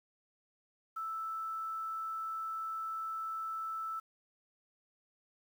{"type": "tone with quantisation", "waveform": "sine", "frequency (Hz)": 1318.5, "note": "E6", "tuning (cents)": 0, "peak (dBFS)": -36, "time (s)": [0.96, 4], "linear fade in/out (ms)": 10, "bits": 10, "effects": []}